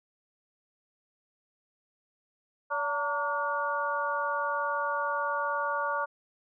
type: harmonic tone with a mistuned harmonic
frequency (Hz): 286.8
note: D4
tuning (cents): -41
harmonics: 2 / 3 / 4 / 5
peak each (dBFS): -34 / -33 / -32 / -33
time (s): 2.7-6.06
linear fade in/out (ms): 20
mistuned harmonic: 3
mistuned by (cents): +96
effects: none